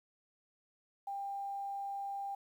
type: tone with quantisation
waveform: sine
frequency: 795 Hz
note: G5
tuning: 24 cents sharp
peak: -37 dBFS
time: 1.07-2.35 s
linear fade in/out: 5 ms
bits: 11
effects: none